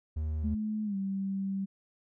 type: tone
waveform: triangle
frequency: 77.5 Hz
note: D#2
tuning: 6 cents flat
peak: -28 dBFS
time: 0.16-0.55 s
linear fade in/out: 10 ms
type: tone with pitch glide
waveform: sine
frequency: 214.5 to 194.44 Hz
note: A3 to G3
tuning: -44 to -14 cents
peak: -30 dBFS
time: 0.43-1.66 s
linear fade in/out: 20 ms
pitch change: -170 cents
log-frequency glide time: 0.84-0.96 s
effects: none